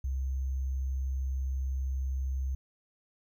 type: tone with sample-and-hold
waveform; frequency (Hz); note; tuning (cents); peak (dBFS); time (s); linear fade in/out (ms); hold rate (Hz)
sine; 66.2; C2; +21; -29; 0.04-2.55; 5; 6300
effects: none